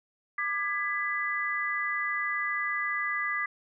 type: chord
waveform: sine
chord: G# diminished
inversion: second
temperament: just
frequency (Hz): 1196.1 / 1661.2 / 1993.5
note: D6 / G#6 / B6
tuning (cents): +31 / 0 / +16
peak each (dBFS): -33 / -34 / -30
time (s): 0.38-3.46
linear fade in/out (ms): 5
effects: none